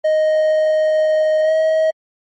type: tone with pitch glide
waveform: triangle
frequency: 622.3 to 634.3 Hz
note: D#5 to D#5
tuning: 0 to +33 cents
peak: -10 dBFS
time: 0.04-1.91 s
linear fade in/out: 10 ms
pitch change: +33 cents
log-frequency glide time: 1.43-1.52 s
effects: MP3 32 kbps